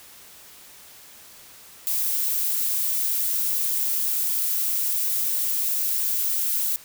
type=noise; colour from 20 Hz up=violet; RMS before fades=-24 dBFS; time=1.87-6.76 s; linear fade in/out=0 ms; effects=white hiss -47 dBFS RMS until 6.84 s